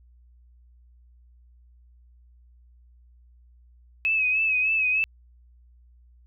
sine tone with vibrato, 2566 Hz, E7, 47 cents flat, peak -20 dBFS, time 4.05-5.04 s, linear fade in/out 0 ms, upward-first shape sine, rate 3.3 Hz, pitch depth 51 cents each way, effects added 60 Hz sine -52 dBFS peak until 6.26 s

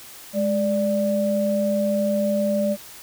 sine tone pair together, 207.5 / 587 Hz, G#3 / D5, -1 / -1 cents, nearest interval octave + tritone, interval 1800 cents, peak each -22 / -21 dBFS, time 0.33-2.77 s, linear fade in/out 50 ms, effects white hiss -42 dBFS RMS until 3.02 s

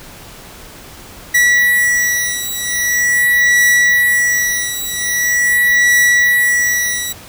45% pulse beating tone pair, 1943 / 1943.43 Hz, B6 / B6, -29 / -28 cents, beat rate 0.43 Hz, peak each -14 dBFS, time 1.34-7.13 s, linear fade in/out 10 ms, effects pink hiss -36 dBFS RMS until 7.28 s

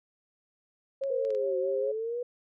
sine tone with vibrato, 536 Hz, C5, 42 cents sharp, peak -28 dBFS, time 1.01-1.92 s, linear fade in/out 10 ms, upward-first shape triangle, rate 4.8 Hz, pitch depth 49 cents each way
clicks, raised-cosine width 0.2 ms, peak -33 dBFS, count 4, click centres 1.037 / 1.25 / 1.305 / 1.349 s
sine exponential two-way sweep, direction down then up, 493.9 to 370 to 493.9 Hz, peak -30 dBFS, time 1.1-2.23 s, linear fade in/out 5 ms, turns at 1.58 s
effects none

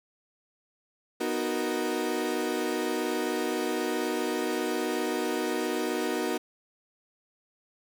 35% pulse chord, B major seventh, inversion none, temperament equal, 246.9 / 311.1 / 370 / 466.2 Hz, B3 / D#4 / F#4 / A#4, 0 / 0 / 0 / 0 cents, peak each -33 / -31 / -30 / -32 dBFS, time 1.2-6.38 s, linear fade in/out 10 ms, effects none

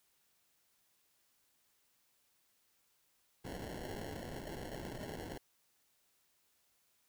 white noise with sample-and-hold, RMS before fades -45 dBFS, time 3.44-5.38 s, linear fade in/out 10 ms, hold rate 1225 Hz, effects white hiss -75 dBFS RMS until 7.08 s

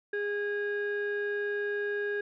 sine tone pair together, 410.7 / 1641 Hz, G#4 / G#6, -19 / -21 cents, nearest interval 2 octaves, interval 2398 cents, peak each -29 / -32 dBFS, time 0.13-2.21 s, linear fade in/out 5 ms, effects tanh soft clip ceiling -25 dBFS

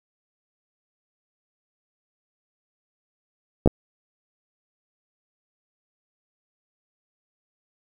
clicks, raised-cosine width 2 ms, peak -3 dBFS, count 2, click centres 3.66 / 3.675 s, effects 7-bit

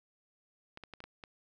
clicks, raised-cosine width 0.3 ms, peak -30 dBFS, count 6, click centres 0.774 / 0.837 / 0.937 / 1.004 / 1.04 / 1.238 s, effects none

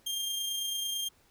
sawtooth tone with amplitude modulation, 3200 Hz, G7, 35 cents sharp, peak -27 dBFS, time 0.06-1.09 s, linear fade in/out 10 ms, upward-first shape sine, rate 29 Hz, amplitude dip 30%, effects pink hiss -65 dBFS RMS until 1.3 s

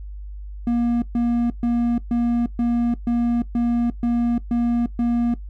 triangle tone bursts, 237.3 Hz, A#3, 31 cents sharp, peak -15 dBFS, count 10, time 0.67-5.34 s, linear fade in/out 2 ms, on 350 ms, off 130 ms, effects noise-tail reverb RT60 0.1 s tail -17 dB re dry + added 50 Hz sine -31 dBFS peak until 5.49 s

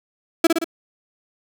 35% pulse tone with echo, 330.7 Hz, E4, 6 cents sharp, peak -8 dBFS, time 0.44-0.47 s, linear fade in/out 5 ms, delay 58 ms, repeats 3, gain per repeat -4 dB, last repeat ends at 0.644 s, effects none

